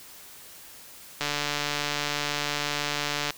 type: click train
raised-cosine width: 0.2 ms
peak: -10 dBFS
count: 307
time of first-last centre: 1.21-3.306 s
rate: 146 Hz
effects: white hiss -47 dBFS RMS until 3.37 s